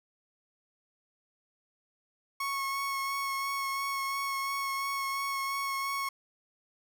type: tone with vibrato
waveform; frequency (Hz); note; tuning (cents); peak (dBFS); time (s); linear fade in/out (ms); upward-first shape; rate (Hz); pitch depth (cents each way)
30% pulse; 1099; C#6; -15; -28; 2.4-6.09; 5; sine; 2.9; 14
effects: none